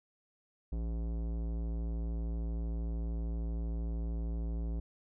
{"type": "tone with tanh clipping", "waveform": "sine", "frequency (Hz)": 56.5, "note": "A1", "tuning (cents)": 47, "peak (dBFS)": -35, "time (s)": [0.72, 4.8], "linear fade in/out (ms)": 5, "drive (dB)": 17, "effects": []}